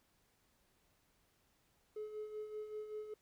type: tone with tremolo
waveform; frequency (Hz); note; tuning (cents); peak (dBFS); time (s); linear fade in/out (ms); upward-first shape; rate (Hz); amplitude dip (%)
triangle; 426.8; G#4; +47; -37; 1.96-3.14; 5; sine; 5.2; 65
effects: tanh soft clip ceiling -37 dBFS + pink hiss -75 dBFS RMS until 3.21 s